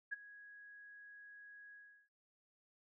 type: tone with ADSR envelope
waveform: sine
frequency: 1661.2 Hz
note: G#6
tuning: in tune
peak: -36 dBFS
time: 0.11-2.09 s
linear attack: 20 ms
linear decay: 19 ms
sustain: -18 dB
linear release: 360 ms
effects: none